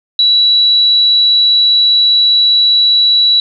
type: tone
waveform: sine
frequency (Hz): 3925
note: B7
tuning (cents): -11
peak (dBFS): -6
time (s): 0.19-3.4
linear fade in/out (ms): 2
effects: none